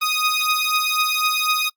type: beating tone pair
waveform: 15% pulse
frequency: 1244.5 / 1248.5 Hz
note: D#6 / D#6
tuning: 0 / +6 cents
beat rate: 4 Hz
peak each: -15 / -15 dBFS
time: 0.01-1.7 s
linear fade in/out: 20 ms
effects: noise-tail reverb RT60 0.1 s tail -26 dB re dry + Opus 24 kbps